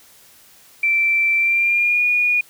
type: tone with pitch glide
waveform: sine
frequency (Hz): 2340 to 2446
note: D7 to D#7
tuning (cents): -7 to -30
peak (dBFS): -14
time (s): 0.83-2.41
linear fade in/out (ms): 5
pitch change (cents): +77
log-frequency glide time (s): 1.37-2.03
effects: white hiss -49 dBFS RMS until 2.49 s